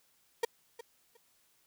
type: tone with echo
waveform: 35% pulse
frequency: 466.2 Hz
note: A#4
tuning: in tune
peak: -25 dBFS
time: 0.43-0.45 s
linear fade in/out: 5 ms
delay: 360 ms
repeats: 2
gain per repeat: -15 dB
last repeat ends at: 1.17 s
effects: white hiss -70 dBFS RMS until 1.66 s